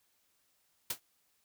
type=noise with exponential decay; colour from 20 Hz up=white; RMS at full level=-29 dBFS; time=0.9-1 s; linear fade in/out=5 ms; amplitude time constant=20 ms; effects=white hiss -74 dBFS RMS until 1.44 s